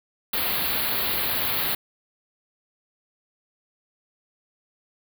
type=band-stop noise; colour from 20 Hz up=white; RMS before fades=-25 dBFS; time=0.33-1.75 s; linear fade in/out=5 ms; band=4600 to 11000 Hz; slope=96 dB/octave; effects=none